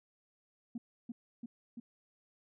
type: tone with echo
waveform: sine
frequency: 235.7 Hz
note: A#3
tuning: 19 cents sharp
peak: -36 dBFS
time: 0.75-0.78 s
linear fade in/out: 5 ms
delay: 340 ms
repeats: 3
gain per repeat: -2 dB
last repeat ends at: 1.8 s
effects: tanh soft clip ceiling -34 dBFS